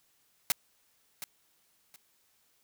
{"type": "noise with echo", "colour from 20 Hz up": "white", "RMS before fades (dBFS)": -26, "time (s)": [0.5, 0.52], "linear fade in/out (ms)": 0, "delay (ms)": 720, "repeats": 2, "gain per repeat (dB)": -13, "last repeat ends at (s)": 1.96, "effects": ["white hiss -70 dBFS RMS until 2.63 s"]}